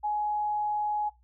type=tone; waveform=sine; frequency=839 Hz; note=G#5; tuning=17 cents sharp; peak=-26 dBFS; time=0.03-1.1 s; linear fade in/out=20 ms; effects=noise-tail reverb RT60 0.2 s tail -18 dB re dry + added 60 Hz sine -59 dBFS peak until 1.23 s